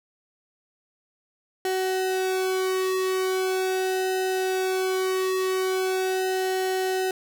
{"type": "tone with flanger", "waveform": "sawtooth", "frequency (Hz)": 375.4, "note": "F#4", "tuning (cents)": 25, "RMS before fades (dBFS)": -25, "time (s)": [1.65, 7.11], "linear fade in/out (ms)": 2, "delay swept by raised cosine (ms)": [0.83, 1.77], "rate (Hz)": 0.2, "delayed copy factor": -0.95, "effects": []}